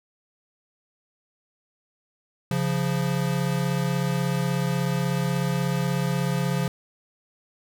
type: tone pair together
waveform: square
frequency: 137.8 / 174.22 Hz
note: C#3 / F3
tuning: -10 / -4 cents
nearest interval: major third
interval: 406 cents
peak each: -26 dBFS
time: 2.51-6.68 s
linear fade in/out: 2 ms
effects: none